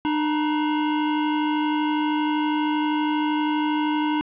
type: tone pair together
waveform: square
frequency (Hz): 301.8 / 958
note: D4 / A#5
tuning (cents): +47 / +47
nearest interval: octave + minor sixth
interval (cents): 2000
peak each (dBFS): -22 / -28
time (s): 0.05-4.21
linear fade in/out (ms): 0
effects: resampled to 8000 Hz + 9-bit